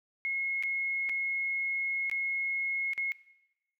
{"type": "tone with dropouts", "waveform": "sine", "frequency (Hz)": 2167, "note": "C#7", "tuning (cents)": -40, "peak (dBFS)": -29, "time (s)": [0.25, 3.12], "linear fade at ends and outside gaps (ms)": 0, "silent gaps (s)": [[0.626, 0.635], [1.091, 1.095], [2.098, 2.114], [2.934, 2.978]], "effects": ["noise-tail reverb RT60 1.0 s tail -18 dB re dry"]}